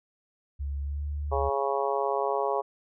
sine tone with pitch glide, 70.4 to 73.14 Hz, C#2 to D2, +27 to -7 cents, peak -29 dBFS, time 0.59-1.5 s, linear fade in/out 20 ms, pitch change +66 cents, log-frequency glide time 0.82-1.04 s
harmonic tone, 138.3 Hz, C#3, 4 cents flat, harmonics 3 / 4 / 5 / 6 / 7 / 8, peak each -30 / -31 / -32 / -33 / -33 / -34 dBFS, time 1.31-2.62 s, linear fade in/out 20 ms
effects none

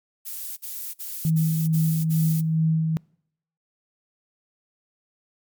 violet noise bursts, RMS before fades -33 dBFS, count 6, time 0.25-2.415 s, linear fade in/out 20 ms, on 320 ms, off 49 ms
sine tone with tremolo, 160 Hz, D#3, 49 cents sharp, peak -17 dBFS, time 1.25-2.97 s, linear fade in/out 0 ms, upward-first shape sine, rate 2.3 Hz, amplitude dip 35%
effects noise-tail reverb RT60 0.7 s tail -26 dB re dry + MP3 96 kbps

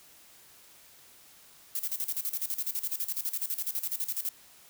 violet noise with tremolo, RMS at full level -31 dBFS, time 1.75-4.29 s, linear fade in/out 2 ms, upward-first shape square, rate 12 Hz, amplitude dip 80%, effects white hiss -56 dBFS RMS until 4.69 s

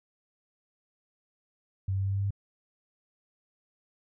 sine tone with pitch steps, 96 / 96.61 / 97.23 / 97.85 / 98.47 / 99.1 / 99.73 Hz, G2 / G2 / G2 / G2 / G2 / G2 / G2, -36 / -25 / -14 / -3 / +8 / +19 / +30 cents, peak -26 dBFS, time 1.88-2.307 s, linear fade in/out 5 ms, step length 61 ms, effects none

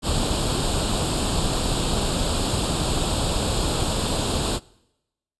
pink noise with comb filter, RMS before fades -23 dBFS, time 0.02-4.6 s, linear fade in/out 50 ms, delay 0.25 ms, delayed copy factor +0.75, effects noise-tail reverb RT60 0.9 s tail -23 dB re dry + resampled to 24000 Hz

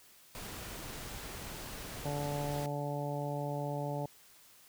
pink noise, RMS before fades -44 dBFS, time 0.35-2.66 s, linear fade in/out 0 ms
harmonic tone, 144.6 Hz, D3, 27 cents flat, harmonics 1 / 2 / 3 / 4 / 5 / 6, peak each -37 / -43 / -44 / -40 / -44 / -43 dBFS, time 2.05-4.06 s, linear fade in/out 5 ms
effects white hiss -60 dBFS RMS until 4.68 s

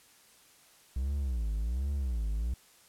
triangle tone with vibrato, 61 Hz, B1, 21 cents flat, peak -27 dBFS, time 0.96-2.54 s, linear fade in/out 5 ms, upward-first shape sine, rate 1.3 Hz, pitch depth 270 cents each way, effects white hiss -60 dBFS RMS until 2.88 s + low-pass 12000 Hz 12 dB/octave

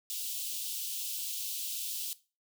white high-pass noise, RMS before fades -37 dBFS, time 0.1-2.13 s, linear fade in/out 0 ms, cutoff 2800 Hz, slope 48 dB/octave, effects noise-tail reverb RT60 0.3 s tail -17 dB re dry

